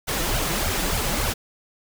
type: noise with flanger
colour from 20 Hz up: pink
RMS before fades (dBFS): -24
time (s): 0.07-1.34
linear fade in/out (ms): 20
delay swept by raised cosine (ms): 1.3 to 6.1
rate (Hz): 3.4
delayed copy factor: +1
effects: none